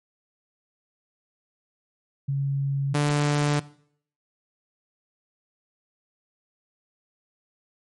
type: tone pair in turn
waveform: sine / sawtooth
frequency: 138.59 / 146.54 Hz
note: C#3 / D3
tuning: 0 / -3 cents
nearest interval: minor second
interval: 97 cents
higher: second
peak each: -22 / -16 dBFS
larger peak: second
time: 2.28-2.94 / 2.94-3.6 s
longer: neither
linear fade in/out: 10 ms
effects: noise-tail reverb RT60 0.6 s tail -19 dB re dry + MP3 48 kbps